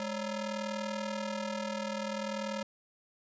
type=ring-modulated tone; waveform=sawtooth; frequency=378.5 Hz; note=F#4; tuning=39 cents sharp; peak=-27 dBFS; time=0-2.63 s; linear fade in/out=2 ms; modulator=169 Hz; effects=resampled to 16000 Hz